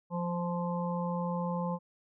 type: harmonic tone with a mistuned harmonic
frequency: 173.7 Hz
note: F3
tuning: 9 cents flat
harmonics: 1 / 3 / 5 / 6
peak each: -32 / -37 / -39 / -40 dBFS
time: 0.1-1.79 s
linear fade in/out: 50 ms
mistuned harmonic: 1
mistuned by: +20 cents
effects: none